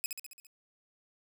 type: tone with echo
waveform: 5% pulse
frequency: 2541 Hz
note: D#7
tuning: 36 cents sharp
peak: -22 dBFS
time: 0.04-0.06 s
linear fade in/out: 0 ms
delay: 68 ms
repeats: 6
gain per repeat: -4 dB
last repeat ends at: 0.468 s
effects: none